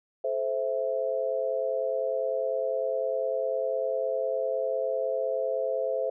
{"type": "chord", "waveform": "sine", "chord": "A minor", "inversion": "none", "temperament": "equal with one note detuned", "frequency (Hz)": [433.4, 523.3, 659.3], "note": ["A4", "C5", "E5"], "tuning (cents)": [-26, 0, 0], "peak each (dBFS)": [-33, -28, -31], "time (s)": [0.24, 6.1], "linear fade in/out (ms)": 5, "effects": []}